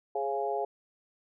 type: harmonic tone with a mistuned harmonic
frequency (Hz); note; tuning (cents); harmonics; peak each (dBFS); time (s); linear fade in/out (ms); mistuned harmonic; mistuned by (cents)
138.59; C#3; 0; 3 / 4 / 5 / 6; -33 / -36 / -33 / -35; 0.15-0.65; 5; 4; -36
effects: none